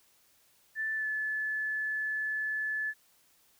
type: tone with pitch glide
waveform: sine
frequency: 1760 to 1729.8 Hz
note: A6 to A6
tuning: 0 to -30 cents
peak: -30 dBFS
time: 0.75-2.94 s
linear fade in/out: 50 ms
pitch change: -30 cents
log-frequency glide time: 0.95-1.07 s
effects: white hiss -66 dBFS RMS until 3.59 s